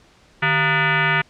sine tone with frequency modulation, 151.4 Hz, D#3, 47 cents flat, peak -15 dBFS, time 0.42-1.22 s, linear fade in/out 10 ms, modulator 540 Hz, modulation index 4.3, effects pink hiss -53 dBFS RMS until 1.29 s + low-pass 6000 Hz 12 dB/octave

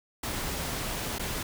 pink noise with dropouts, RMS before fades -33 dBFS, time 0.23-1.43 s, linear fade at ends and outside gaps 5 ms, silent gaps 1.185-1.194 s, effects none

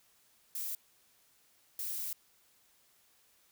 violet noise bursts at uneven times, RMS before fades -38 dBFS, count 2, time 0.55-0.75 / 1.79-2.13 s, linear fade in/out 2 ms, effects white hiss -68 dBFS RMS until 3.51 s

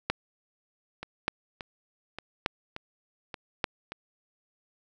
two click trains, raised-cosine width 0.3 ms, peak -21 / -9 dBFS, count 6 / 4, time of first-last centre 1.03-3.92 / 0.1-3.642 s, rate 1.73 / 0.847 Hz, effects none

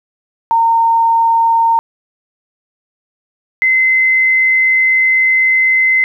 sine tone pair in turn, 916 / 2056 Hz, A#5 / C7, -31 / -31 cents, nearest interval octave + major second, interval 1400 cents, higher second, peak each -8 dBFS, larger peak neither, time 0.51-1.79 / 3.62-6.04 s, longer second, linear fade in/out 0 ms, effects 8-bit

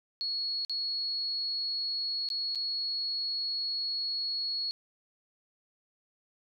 sine tone with dropouts, 4345 Hz, C#8, 35 cents flat, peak -30 dBFS, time 0.21-4.71 s, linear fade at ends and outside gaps 0 ms, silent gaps 0.649-0.696 / 2.288-2.302 / 2.549-2.556 s, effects none

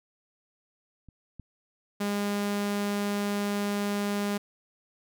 clicks, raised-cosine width 5 ms, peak -37 / -29 dBFS, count 2, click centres 1.087 / 1.397 s
sawtooth tone, 203.7 Hz, G#3, 33 cents flat, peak -23 dBFS, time 2-4.38 s, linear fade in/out 10 ms
effects none

